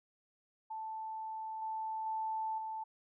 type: tone with level steps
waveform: sine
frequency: 880 Hz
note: A5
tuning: in tune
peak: -39 / -36 / -34 / -38 dBFS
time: 0.7-2.84 s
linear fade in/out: 10 ms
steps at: 1.62 / 2.06 / 2.58 s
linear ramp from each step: 2 ms
effects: none